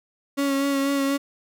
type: tone with vibrato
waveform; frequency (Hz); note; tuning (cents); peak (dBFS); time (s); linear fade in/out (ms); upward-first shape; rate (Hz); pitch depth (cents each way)
35% pulse; 277.2; C#4; 0; -19; 0.37-1.18; 20; sine; 4.1; 22
effects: none